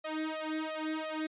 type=tone with flanger; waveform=sawtooth; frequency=313.1 Hz; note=D#4; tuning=11 cents sharp; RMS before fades=-36 dBFS; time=0.04-1.27 s; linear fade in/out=10 ms; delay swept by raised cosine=1.6 to 2.7 ms; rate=2.9 Hz; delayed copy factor=+0.9; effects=resampled to 8000 Hz